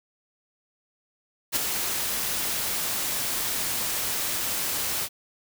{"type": "noise with ADSR envelope", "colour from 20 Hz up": "white", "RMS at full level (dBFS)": -22, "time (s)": [1.52, 5.09], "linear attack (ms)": 39, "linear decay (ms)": 17, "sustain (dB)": -6, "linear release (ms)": 54, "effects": []}